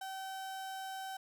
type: tone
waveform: 35% pulse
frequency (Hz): 768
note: G5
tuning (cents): -36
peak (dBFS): -39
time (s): 0.01-1.17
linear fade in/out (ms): 5
effects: none